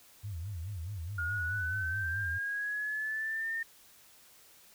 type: tone with vibrato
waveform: sine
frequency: 91.8 Hz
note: F#2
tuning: 13 cents flat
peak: -36 dBFS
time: 0.23-2.39 s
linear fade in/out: 20 ms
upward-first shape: sine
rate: 4.7 Hz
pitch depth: 240 cents each way
type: linear sweep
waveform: sine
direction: up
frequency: 1421 to 1828 Hz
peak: -32 dBFS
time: 1.18-3.63 s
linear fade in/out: 5 ms
effects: white hiss -59 dBFS RMS until 4.74 s